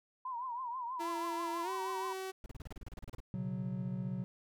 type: tone with vibrato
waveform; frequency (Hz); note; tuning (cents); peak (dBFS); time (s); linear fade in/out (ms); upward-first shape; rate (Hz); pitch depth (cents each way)
sine; 987.8; B5; 0; -37; 0.25-2.13; 5; triangle; 6.2; 130
type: tone with pitch glide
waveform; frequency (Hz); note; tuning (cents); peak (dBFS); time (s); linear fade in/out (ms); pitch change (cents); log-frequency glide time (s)
sawtooth; 337.9 to 379.3; E4 to F#4; +43 to +43; -35; 0.99-2.32; 20; +200; 1.63-1.69
type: noise bursts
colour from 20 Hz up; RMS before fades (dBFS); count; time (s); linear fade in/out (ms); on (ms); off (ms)
brown; -44; 15; 2.44-3.203; 2; 21; 32
type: chord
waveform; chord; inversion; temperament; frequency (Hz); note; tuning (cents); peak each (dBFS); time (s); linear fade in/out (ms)
triangle; B suspended second; none; equal; 123.47 / 138.59 / 185; B2 / C#3 / F#3; 0 / 0 / 0; -39 / -40 / -36; 3.34-4.24; 0
effects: none